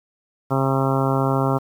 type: harmonic tone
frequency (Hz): 134.7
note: C#3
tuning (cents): -49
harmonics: 1 / 2 / 3 / 4 / 5 / 6 / 7 / 8 / 9 / 10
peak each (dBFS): -21 / -24 / -26 / -27 / -28 / -29 / -29 / -30 / -31 / -31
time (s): 0.5-1.59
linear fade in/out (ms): 20
effects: 8-bit